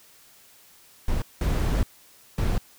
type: noise bursts at uneven times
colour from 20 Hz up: brown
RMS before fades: -23 dBFS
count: 3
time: 1.08-1.22 / 1.41-1.83 / 2.38-2.58 s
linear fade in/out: 2 ms
effects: white hiss -54 dBFS RMS until 2.78 s